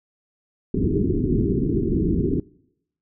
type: low-pass noise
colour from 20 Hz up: white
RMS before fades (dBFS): -21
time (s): 0.74-2.4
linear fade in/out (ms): 5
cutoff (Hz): 410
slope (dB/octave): 96
effects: noise-tail reverb RT60 0.8 s tail -24 dB re dry